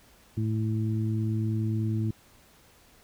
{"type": "harmonic tone", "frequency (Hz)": 109.6, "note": "A2", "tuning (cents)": -6, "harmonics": [1, 2, 3], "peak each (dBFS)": [-26, -32, -35], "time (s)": [0.37, 2.11], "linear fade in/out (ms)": 5, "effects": ["pink hiss -58 dBFS RMS until 3.03 s"]}